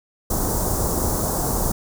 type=band-stop noise; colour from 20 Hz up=pink; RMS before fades=-22 dBFS; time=0.3-1.72 s; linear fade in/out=5 ms; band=1100 to 6200 Hz; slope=24 dB/octave; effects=none